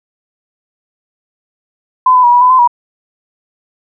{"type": "tone with pitch steps", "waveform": "sine", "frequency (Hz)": [1017, 1004, 962, 974, 1002, 1028, 962], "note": ["C6", "B5", "B5", "B5", "B5", "C6", "B5"], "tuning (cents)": [-50, 28, -46, -24, 25, -31, -46], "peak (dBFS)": -4, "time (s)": [2.06, 2.676], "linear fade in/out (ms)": 5, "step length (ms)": 88, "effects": []}